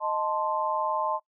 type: chord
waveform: sine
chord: A diminished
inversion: second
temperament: equal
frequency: 622.3 / 880 / 1046.5 Hz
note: Eb5 / A5 / C6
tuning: 0 / 0 / 0 cents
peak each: -31 / -29 / -29 dBFS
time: 0-1.2 s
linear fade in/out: 50 ms
effects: noise-tail reverb RT60 0.1 s tail -20 dB re dry